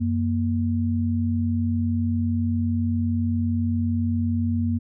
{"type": "tone pair together", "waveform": "sine", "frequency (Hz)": [92.5, 235], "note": ["F#2", "A#3"], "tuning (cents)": [0, 14], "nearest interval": "octave + major third", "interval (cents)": 1614, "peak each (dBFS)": -23, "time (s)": [0, 4.79], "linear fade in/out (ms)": 20, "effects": []}